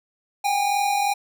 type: tone pair together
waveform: square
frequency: 770.3 / 813 Hz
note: G5 / G#5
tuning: -30 / -37 cents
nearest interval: minor second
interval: 93 cents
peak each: -28 / -21 dBFS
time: 0.44-1.14 s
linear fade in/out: 10 ms
effects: none